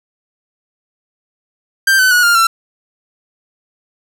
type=tone with pitch steps; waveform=45% pulse; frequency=1574 / 1515.1 / 1458.4 / 1403.9 / 1351.4 Hz; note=G6 / F#6 / F#6 / F6 / E6; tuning=+7 / +41 / -25 / +9 / +43 cents; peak=-8 dBFS; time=1.87-2.47 s; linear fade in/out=5 ms; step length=120 ms; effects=none